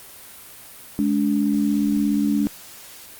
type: tone pair together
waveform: sine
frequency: 210.7 / 287.8 Hz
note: G#3 / D4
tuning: +25 / -35 cents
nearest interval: perfect fourth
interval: 540 cents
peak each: -20 dBFS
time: 0.99-2.47 s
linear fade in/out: 0 ms
effects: white hiss -42 dBFS RMS until 3.19 s + Opus 32 kbps